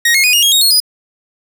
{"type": "tone with pitch steps", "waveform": "sawtooth", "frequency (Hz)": [1878, 2157, 2478, 2847, 3270, 3756, 4315, 4956], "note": ["A#6", "C#7", "D#7", "F7", "G#7", "A#7", "C#8", "D#8"], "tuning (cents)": [12, -48, -8, 33, -28, 12, -47, -8], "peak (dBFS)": -5, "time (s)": [0.05, 0.802], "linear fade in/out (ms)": 5, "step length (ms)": 94, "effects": []}